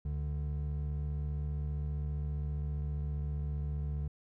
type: tone pair together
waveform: triangle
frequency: 72.44 / 147.5 Hz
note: D2 / D3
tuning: -23 / +8 cents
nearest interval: octave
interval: 1231 cents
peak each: -32 / -36 dBFS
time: 0.05-4.08 s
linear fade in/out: 5 ms
effects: none